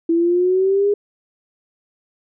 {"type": "exponential sweep", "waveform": "sine", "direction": "up", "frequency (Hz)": [329.6, 413.2], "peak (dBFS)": -13, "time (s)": [0.09, 0.94], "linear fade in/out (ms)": 5, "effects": []}